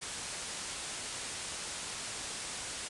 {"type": "low-pass noise", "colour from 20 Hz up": "white", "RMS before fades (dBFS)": -41, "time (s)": [0.01, 2.89], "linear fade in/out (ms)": 20, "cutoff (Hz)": 9900, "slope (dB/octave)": 96, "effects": []}